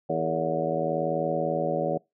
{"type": "harmonic tone with a mistuned harmonic", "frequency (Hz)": 80.8, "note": "E2", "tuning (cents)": -34, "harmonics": [2, 3, 4, 5, 6, 7, 8, 9], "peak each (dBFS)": [-33, -36, -34, -34, -33, -28, -35, -32], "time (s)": [0.09, 1.98], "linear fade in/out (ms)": 10, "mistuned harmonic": 6, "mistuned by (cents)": -83, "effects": ["noise-tail reverb RT60 0.2 s tail -24 dB re dry"]}